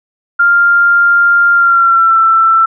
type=tone with pitch glide; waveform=sine; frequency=1397 to 1335.5 Hz; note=F6 to E6; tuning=0 to +22 cents; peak=-5 dBFS; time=0.39-2.66 s; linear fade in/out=10 ms; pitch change=-78 cents; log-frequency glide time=1.53-2.19 s; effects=none